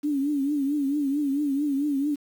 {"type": "tone with vibrato", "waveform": "sine", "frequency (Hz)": 284.3, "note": "C#4", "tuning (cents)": 44, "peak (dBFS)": -22, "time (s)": [0.03, 2.16], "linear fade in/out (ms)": 20, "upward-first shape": "triangle", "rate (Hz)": 4.5, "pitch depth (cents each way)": 110, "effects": ["8-bit"]}